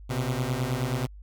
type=beating tone pair; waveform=sawtooth; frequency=122.1 / 131.5 Hz; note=B2 / C3; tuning=-19 / +9 cents; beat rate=9.4 Hz; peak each=-25 dBFS; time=0.09-1.07 s; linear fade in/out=20 ms; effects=added 50 Hz sine -42 dBFS peak until 1.22 s